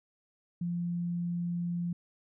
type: tone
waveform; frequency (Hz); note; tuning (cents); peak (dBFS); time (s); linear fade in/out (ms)
sine; 173.3; F3; -13; -30; 0.61-1.93; 5
effects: none